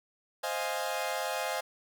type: chord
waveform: sawtooth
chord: F minor seventh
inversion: second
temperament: equal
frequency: 523.3 / 622.3 / 698.5 / 830.6 Hz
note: C5 / Eb5 / F5 / Ab5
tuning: 0 / 0 / 0 / 0 cents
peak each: -33 dBFS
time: 0.43-1.61 s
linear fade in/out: 10 ms
effects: none